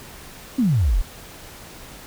sine exponential sweep, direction down, 280 to 34.65 Hz, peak -15 dBFS, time 0.58-1.02 s, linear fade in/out 10 ms, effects pink hiss -41 dBFS RMS until 2.06 s

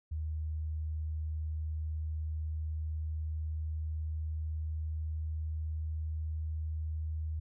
sine tone with pitch glide, 77.78 to 78.37 Hz, D#2 to D#2, 0 to +13 cents, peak -33 dBFS, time 0.11-7.4 s, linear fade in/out 10 ms, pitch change +13 cents, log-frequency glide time 0.39-6.02 s, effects none

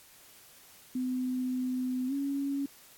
sine tone with pitch glide, 254 to 278.6 Hz, B3 to C#4, +49 to +9 cents, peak -29 dBFS, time 0.95-2.66 s, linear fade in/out 5 ms, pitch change +160 cents, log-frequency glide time 2.07-2.13 s, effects white hiss -56 dBFS RMS until 2.97 s + AAC 64 kbps

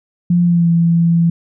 sine tone with pitch glide, 174.61 to 168.37 Hz, F3 to E3, 0 to +37 cents, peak -9 dBFS, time 0.3-1.3 s, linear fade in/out 5 ms, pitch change -63 cents, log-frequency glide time 0.43-0.69 s, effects none

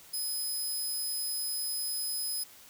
10% pulse tone, 5050 Hz, D#8, 25 cents sharp, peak -26 dBFS, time 0.13-2.44 s, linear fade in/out 10 ms, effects white hiss -54 dBFS RMS until 2.69 s

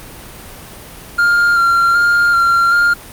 triangle tone with vibrato, 1392 Hz, F6, 6 cents flat, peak -7 dBFS, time 1.18-2.94 s, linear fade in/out 10 ms, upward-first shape square, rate 1.3 Hz, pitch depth 17 cents each way, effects pink hiss -34 dBFS RMS until 3.12 s + Opus 32 kbps

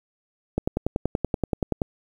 click train, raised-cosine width 2 ms, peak -9 dBFS, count 14, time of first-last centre 0.58-1.818 s, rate 10.5 Hz, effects 8-bit

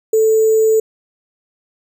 sine tone with sample-and-hold, 440 Hz, A4, in tune, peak -9 dBFS, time 0.13-0.8 s, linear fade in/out 5 ms, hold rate 7350 Hz, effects none

